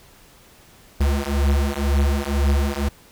square beating tone pair, 69.3 / 71.3 Hz, C#2 / C#2, 0 / +49 cents, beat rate 2 Hz, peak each -21 dBFS, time 1-2.89 s, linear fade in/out 10 ms, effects pink hiss -50 dBFS RMS until 3.11 s

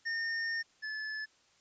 square tone pair in turn, 1826 / 1730 Hz, A#6 / A6, -36 / -30 cents, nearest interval minor second, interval 94 cents, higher first, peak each -33 / -37 dBFS, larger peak first, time 0.05-0.63 / 0.82-1.26 s, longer first, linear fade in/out 20 ms, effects white hiss -67 dBFS RMS until 1.6 s + resampled to 16000 Hz

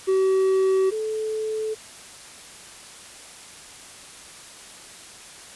triangle / sine tone pair in turn, 381 / 435 Hz, G4 / A4, -49 / -20 cents, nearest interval major second, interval 229 cents, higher second, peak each -15 / -24 dBFS, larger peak first, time 0.07-0.91 / 0.91-1.75 s, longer neither, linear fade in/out 20 ms, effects white hiss -43 dBFS RMS until 5.55 s + resampled to 24000 Hz

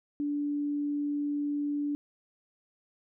sine tone, 290.6 Hz, D4, 18 cents flat, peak -28 dBFS, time 0.2-1.95 s, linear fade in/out 0 ms, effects none

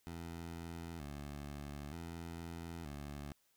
15% pulse tone with vibrato, 77.8 Hz, D#2, in tune, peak -38 dBFS, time 0.07-3.32 s, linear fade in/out 0 ms, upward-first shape square, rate 0.54 Hz, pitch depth 130 cents each way, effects white hiss -75 dBFS RMS until 3.56 s

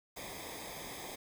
pink noise with comb filter, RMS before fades -45 dBFS, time 0.16-1.16 s, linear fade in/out 10 ms, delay 0.7 ms, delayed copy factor -0.75, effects none

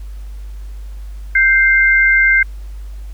sine tone pair together, 1568 / 2096 Hz, G6 / C7, 0 / +2 cents, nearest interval perfect fourth, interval 502 cents, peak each -11 dBFS, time 1.35-2.43 s, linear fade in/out 5 ms, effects added 50 Hz sine -26 dBFS peak until 3.13 s + pink hiss -50 dBFS RMS until 3.13 s

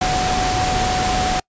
sine tone in noise, 740 Hz, F#5, in tune, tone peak -19 dBFS, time 0.01-1.4 s, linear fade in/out 5 ms, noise pink, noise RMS -21 dBFS, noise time 0.01-1.4 s, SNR -1 dB, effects noise-tail reverb RT60 0.1 s tail -26 dB re dry + resampled to 16000 Hz

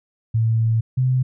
sine tone pair in turn, 112.8 / 128.53 Hz, A2 / C3, +44 / -30 cents, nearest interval major second, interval 226 cents, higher second, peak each -15 dBFS, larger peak neither, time 0.34-0.81 / 0.97-1.23 s, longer first, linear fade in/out 10 ms, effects none

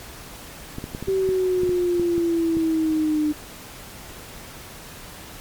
clicks, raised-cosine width 3 ms, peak -17 dBFS, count 11, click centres 0.784 / 0.841 / 0.949 / 1.026 / 1.084 / 1.29 / 1.634 / 1.693 / 1.997 / 2.18 / 2.57 s
sine exponential sweep, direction down, 386.5 to 299.8 Hz, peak -18 dBFS, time 1.07-3.33 s, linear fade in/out 20 ms
effects pink hiss -40 dBFS RMS until 5.4 s + MP3 96 kbps

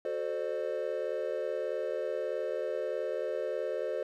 triangle chord, D dominant seventh, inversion first, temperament equal with one note detuned, 370 / 440 / 523.3 / 601.8 Hz, F#4 / A4 / C5 / D5, 0 / 0 / 0 / +42 cents, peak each -38 / -35 / -33 / -35 dBFS, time 0.05-4.03 s, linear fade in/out 2 ms, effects none

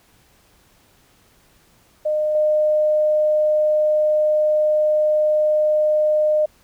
sine tone with level steps, 610 Hz, D#5, 34 cents flat, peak -17 / -14 dBFS, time 2.05-6.46 s, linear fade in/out 10 ms, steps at 2.35 s, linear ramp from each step 2 ms, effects pink hiss -56 dBFS RMS until 6.63 s

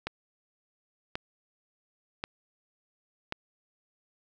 click train, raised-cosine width 0.3 ms, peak -16 dBFS, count 4, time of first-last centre 0.07-3.324 s, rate 0.922 Hz, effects none

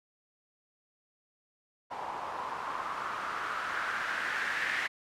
blue noise with low-pass filter sweep, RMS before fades -35 dBFS, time 1.9-4.88 s, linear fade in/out 20 ms, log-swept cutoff 870 to 1900 Hz, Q 3.7, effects none

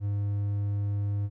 triangle tone, 101.6 Hz, G#2, 38 cents flat, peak -24 dBFS, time 0-1.3 s, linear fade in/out 50 ms, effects none

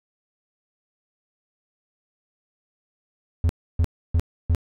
triangle tone bursts, 83.1 Hz, E2, 15 cents sharp, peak -14 dBFS, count 4, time 3.44-4.548 s, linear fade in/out 0 ms, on 52 ms, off 300 ms, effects none

